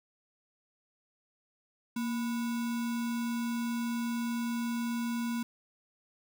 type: tone with sample-and-hold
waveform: sine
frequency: 234.1 Hz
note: A#3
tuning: 8 cents sharp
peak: -30 dBFS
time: 1.96-5.43 s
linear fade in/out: 5 ms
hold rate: 1225 Hz
effects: none